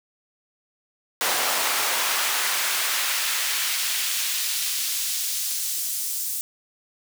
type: noise with high-pass filter sweep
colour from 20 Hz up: pink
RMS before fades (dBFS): -25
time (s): 1.21-6.41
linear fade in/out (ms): 0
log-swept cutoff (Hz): 640 to 8100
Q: 0.77
effects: none